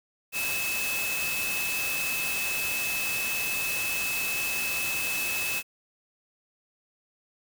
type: tone in noise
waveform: sine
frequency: 2600 Hz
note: E7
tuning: 24 cents flat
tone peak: -29 dBFS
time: 0.32-5.63 s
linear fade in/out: 50 ms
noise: white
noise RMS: -32 dBFS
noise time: 0.32-5.63 s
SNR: 0 dB
effects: none